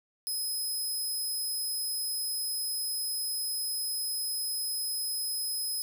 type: tone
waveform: 15% pulse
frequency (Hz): 5090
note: D#8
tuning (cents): +39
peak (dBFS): -25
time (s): 0.27-5.82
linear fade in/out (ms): 0
effects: none